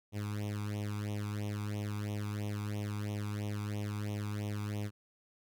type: tone with flanger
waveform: sawtooth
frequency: 103.83 Hz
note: G#2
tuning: in tune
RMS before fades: -37 dBFS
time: 0.12-4.91 s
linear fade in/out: 50 ms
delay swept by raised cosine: 0.32 to 0.85 ms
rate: 3 Hz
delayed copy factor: +1
effects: none